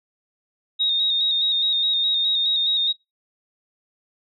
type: tone with vibrato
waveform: sine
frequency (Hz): 3729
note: A#7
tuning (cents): 0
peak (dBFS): -18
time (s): 0.79-2.93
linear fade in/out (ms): 20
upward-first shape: square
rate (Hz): 4.8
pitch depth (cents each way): 31
effects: noise-tail reverb RT60 0.2 s tail -19 dB re dry